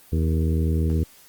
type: harmonic tone with a mistuned harmonic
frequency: 80.3 Hz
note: E2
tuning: 45 cents flat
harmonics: 1 / 2 / 3 / 4 / 5 / 6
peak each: -20 / -26 / -30 / -32 / -34 / -36 dBFS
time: 0.12-1.04 s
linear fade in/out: 10 ms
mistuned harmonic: 6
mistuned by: -41 cents
effects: white hiss -51 dBFS RMS until 1.28 s + Opus 32 kbps